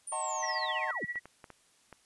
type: linear sweep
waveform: sine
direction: down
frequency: 9420 to 95 Hz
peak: -37 dBFS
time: 0.07-1.05 s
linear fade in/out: 5 ms
type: chord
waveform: triangle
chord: D# diminished seventh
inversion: none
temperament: just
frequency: 622.3 / 746.7 / 896 / 1075.3 Hz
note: D#5 / F#5 / A5 / C6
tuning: 0 / +16 / +31 / +47 cents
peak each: -38 / -38 / -35 / -36 dBFS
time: 0.12-0.91 s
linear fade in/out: 2 ms
type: tone with tremolo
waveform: sine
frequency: 1936 Hz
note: B6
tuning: 35 cents flat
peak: -31 dBFS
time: 0.42-1.2 s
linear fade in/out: 20 ms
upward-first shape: sine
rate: 15 Hz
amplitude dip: 85%
type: clicks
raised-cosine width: 0.5 ms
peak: -32 dBFS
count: 5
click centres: 1.157 / 1.256 / 1.442 / 1.503 / 1.927 s
effects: white hiss -66 dBFS RMS until 2.05 s + resampled to 24000 Hz